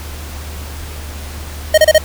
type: tone bursts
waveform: square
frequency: 622.3 Hz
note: D#5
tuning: in tune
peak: -5 dBFS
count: 4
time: 1.74-1.982 s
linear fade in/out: 5 ms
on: 38 ms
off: 30 ms
effects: added 74 Hz sine -26 dBFS peak until 2.04 s + pink hiss -32 dBFS RMS until 2.04 s